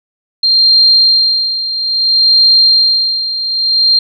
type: tone with tremolo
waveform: sine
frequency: 4186 Hz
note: C8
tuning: in tune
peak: -4 dBFS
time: 0.43-3.99 s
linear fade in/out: 5 ms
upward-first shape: sine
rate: 0.6 Hz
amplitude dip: 70%
effects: none